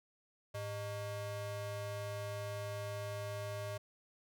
square ring-modulated tone, 253.8 Hz, B3, 47 cents sharp, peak -37 dBFS, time 0.54-3.78 s, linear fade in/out 10 ms, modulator 360 Hz, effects none

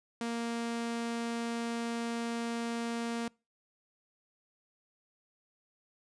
sawtooth tone, 233.1 Hz, A#3, in tune, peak -29 dBFS, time 0.21-3.28 s, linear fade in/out 2 ms, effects noise-tail reverb RT60 0.3 s tail -26 dB re dry + resampled to 22050 Hz

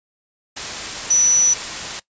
sine tone in noise, 5930 Hz, F#8, 3 cents sharp, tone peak -11 dBFS, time 1.1-1.54 s, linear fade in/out 10 ms, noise white, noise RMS -27 dBFS, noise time 0.56-2 s, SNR +13 dB, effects noise-tail reverb RT60 0.1 s tail -19 dB re dry + resampled to 16000 Hz

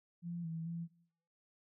sine tone with pitch steps, 171.9 / 163.3 / 168.4 Hz, F3 / E3 / E3, -27 / -16 / +37 cents, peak -39 dBFS, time 0.22-0.88 s, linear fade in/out 50 ms, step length 220 ms, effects noise-tail reverb RT60 0.6 s tail -18 dB re dry

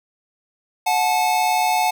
square tone pair together, 729.1 / 867 Hz, F#5 / A5, -26 / -26 cents, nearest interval minor third, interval 300 cents, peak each -20 dBFS, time 0.86-1.91 s, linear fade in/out 10 ms, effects none

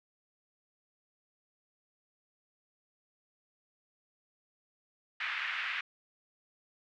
pink band-pass noise, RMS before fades -36 dBFS, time 5.2-5.81 s, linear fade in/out 5 ms, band 1500 to 2700 Hz, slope 24 dB/octave, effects none

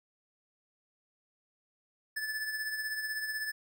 square tone with tremolo, 1738 Hz, A6, 22 cents flat, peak -32 dBFS, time 2.16-3.52 s, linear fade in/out 10 ms, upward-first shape triangle, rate 16 Hz, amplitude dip 55%, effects none

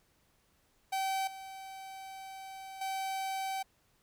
45% pulse tone with level steps, 770 Hz, G5, 31 cents flat, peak -31 / -44 / -34 dBFS, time 0.92-3.63 s, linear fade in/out 10 ms, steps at 1.27 / 2.81 s, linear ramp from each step 5 ms, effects pink hiss -71 dBFS RMS until 4.02 s

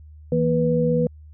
sine tone cluster, 161.4 / 236.8 / 491.6 Hz, E3 / A#3 / B4, -36 / +27 / -8 cents, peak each -21 / -24 / -20 dBFS, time 0.32-1.07 s, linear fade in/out 2 ms, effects added 76 Hz sine -41 dBFS peak until 1.33 s

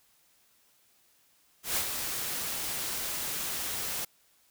white noise with ADSR envelope, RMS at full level -28 dBFS, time 1.63-4.05 s, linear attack 130 ms, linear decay 84 ms, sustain -6 dB, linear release 6 ms, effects white hiss -66 dBFS RMS until 4.5 s

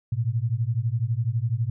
sine beating tone pair, 110 / 122 Hz, A2 / B2, 0 / -21 cents, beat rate 12 Hz, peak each -25 dBFS, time 0.12-1.7 s, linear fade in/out 5 ms, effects none

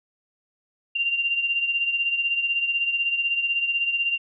sine beating tone pair, 2775 / 2791 Hz, F7 / F7, -12 / -2 cents, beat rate 16 Hz, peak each -22 / -29 dBFS, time 0.95-4.18 s, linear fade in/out 10 ms, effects none

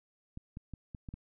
clicks, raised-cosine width 5 ms, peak -30 dBFS, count 6, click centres 0.374 / 0.571 / 0.737 / 0.948 / 1.088 / 1.14 s, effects none

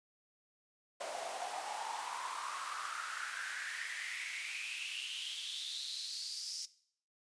pink noise with high-pass filter sweep, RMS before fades -42 dBFS, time 1-6.66 s, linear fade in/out 10 ms, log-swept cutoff 620 to 5300 Hz, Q 6.5, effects noise-tail reverb RT60 0.6 s tail -18 dB re dry + resampled to 22050 Hz

